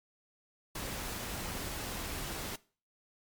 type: noise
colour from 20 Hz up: pink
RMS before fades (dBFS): -39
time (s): 0.75-2.56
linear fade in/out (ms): 5
effects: noise-tail reverb RT60 0.4 s tail -21 dB re dry + MP3 96 kbps